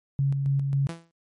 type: tone with tremolo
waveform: sine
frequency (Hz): 138.4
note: C#3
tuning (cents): -2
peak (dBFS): -20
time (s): 0.19-0.87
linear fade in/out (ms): 0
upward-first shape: square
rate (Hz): 3.7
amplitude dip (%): 35
type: tone with exponential decay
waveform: sawtooth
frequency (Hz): 166.9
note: E3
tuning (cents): +22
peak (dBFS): -25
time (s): 0.89-1.11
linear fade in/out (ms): 0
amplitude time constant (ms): 47
effects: MP3 48 kbps